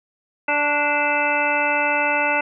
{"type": "harmonic tone with a mistuned harmonic", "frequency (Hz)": 293.3, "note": "D4", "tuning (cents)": -2, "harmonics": [1, 2, 3, 4, 5, 7, 8, 9], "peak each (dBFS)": [-31, -25, -23, -33, -24, -25, -33, -23], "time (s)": [0.48, 2.41], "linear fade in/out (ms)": 5, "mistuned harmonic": 4, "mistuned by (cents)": -37, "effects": []}